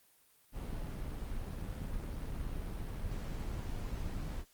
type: noise with amplitude modulation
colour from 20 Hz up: brown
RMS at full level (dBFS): -38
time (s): 0.52-4.45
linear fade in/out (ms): 50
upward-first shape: sine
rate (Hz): 77.2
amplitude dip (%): 25
effects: white hiss -67 dBFS RMS until 4.53 s + Opus 32 kbps